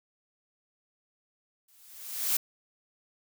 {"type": "noise with exponential growth", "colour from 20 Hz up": "blue", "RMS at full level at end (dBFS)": -24, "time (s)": [1.68, 2.37], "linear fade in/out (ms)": 5, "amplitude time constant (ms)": 150, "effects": []}